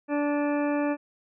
harmonic tone with a mistuned harmonic, 291.2 Hz, D4, 15 cents flat, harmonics 1 / 2 / 3 / 4 / 5 / 6 / 8 / 9, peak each -25 / -29 / -35 / -39 / -42 / -39 / -43 / -47 dBFS, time 0.08-0.97 s, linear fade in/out 50 ms, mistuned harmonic 8, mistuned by +34 cents, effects none

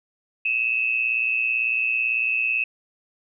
sine tone pair together, 2549 / 2667 Hz, D#7 / E7, +41 / +20 cents, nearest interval minor second, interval 79 cents, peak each -22 / -24 dBFS, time 0.45-2.64 s, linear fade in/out 5 ms, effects none

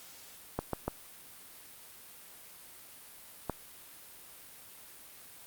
clicks, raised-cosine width 1 ms, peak -17 dBFS, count 4, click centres 0.59 / 0.733 / 0.88 / 3.497 s, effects white hiss -52 dBFS RMS until 5.46 s + Opus 48 kbps

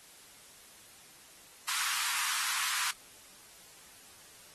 pink high-pass noise, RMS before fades -33 dBFS, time 1.68-2.91 s, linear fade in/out 2 ms, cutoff 1000 Hz, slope 48 dB/octave, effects white hiss -55 dBFS RMS until 4.54 s + AAC 32 kbps

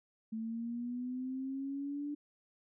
sine linear sweep, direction up, 220 to 293.7 Hz, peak -36 dBFS, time 0.32-2.15 s, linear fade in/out 10 ms, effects none

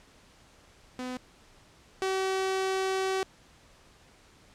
sawtooth tone pair in turn, 252.6 / 381.1 Hz, B3 / G4, +39 / -49 cents, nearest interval perfect fifth, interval 712 cents, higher second, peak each -30 / -23 dBFS, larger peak second, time 0.99-1.17 / 2.02-3.23 s, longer second, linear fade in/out 0 ms, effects pink hiss -58 dBFS RMS until 4.54 s + low-pass 8000 Hz 12 dB/octave

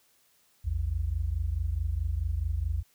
sine tone pair together, 57.75 / 82.41 Hz, A#1 / E2, -16 / 0 cents, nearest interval tritone, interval 616 cents, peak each -30 / -29 dBFS, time 0.64-2.83 s, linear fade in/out 20 ms, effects white hiss -66 dBFS RMS until 2.94 s

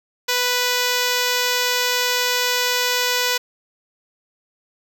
5% pulse tone, 493.9 Hz, B4, in tune, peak -6 dBFS, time 0.28-3.38 s, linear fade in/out 10 ms, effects none

